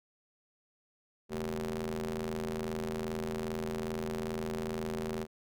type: ring-modulated tone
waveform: sawtooth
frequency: 82.4 Hz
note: E2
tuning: in tune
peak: -27 dBFS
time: 1.29-5.27 s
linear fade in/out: 50 ms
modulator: 301 Hz
effects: none